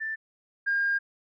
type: tone pair in turn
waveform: sine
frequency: 1771 / 1612.4 Hz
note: A6 / G6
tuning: +11 / +48 cents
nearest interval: major second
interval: 163 cents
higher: first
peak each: -29 / -22 dBFS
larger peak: second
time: 0-0.16 / 0.66-0.99 s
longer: second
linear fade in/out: 20 ms
effects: tanh soft clip ceiling -18 dBFS